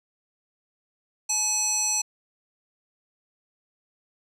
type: tone with band-pass filter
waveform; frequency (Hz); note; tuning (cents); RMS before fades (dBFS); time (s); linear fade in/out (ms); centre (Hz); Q
square; 850; G#5; +40; -25; 1.29-2.02; 10; 6800; 6.9
effects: none